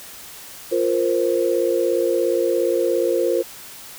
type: chord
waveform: sine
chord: F suspended fourth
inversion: none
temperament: equal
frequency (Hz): 349.2 / 466.2 / 523.3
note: F4 / Bb4 / C5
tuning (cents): 0 / 0 / 0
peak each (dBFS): -21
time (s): 0.71-3.43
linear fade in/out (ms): 20
effects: white hiss -39 dBFS RMS until 3.98 s